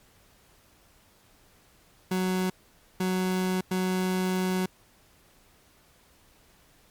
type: tone bursts at uneven times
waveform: 30% pulse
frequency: 185.2 Hz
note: F#3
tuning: 2 cents sharp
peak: -22 dBFS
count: 3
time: 2.11-2.5 / 3-3.61 / 3.71-4.66 s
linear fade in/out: 5 ms
effects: pink hiss -60 dBFS RMS until 6.9 s + MP3 96 kbps